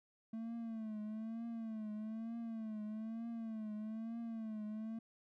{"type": "tone with vibrato", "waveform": "triangle", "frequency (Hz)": 221.8, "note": "A3", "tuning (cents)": 14, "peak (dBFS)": -39, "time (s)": [0.33, 4.99], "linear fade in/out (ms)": 5, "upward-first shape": "triangle", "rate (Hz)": 1.1, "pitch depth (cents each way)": 89, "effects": []}